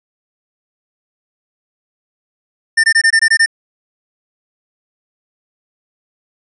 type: tone bursts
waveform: square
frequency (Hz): 1802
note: A6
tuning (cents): +41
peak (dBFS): -8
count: 8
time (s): 2.77-3.461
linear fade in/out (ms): 10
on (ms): 68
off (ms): 21
effects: resampled to 24000 Hz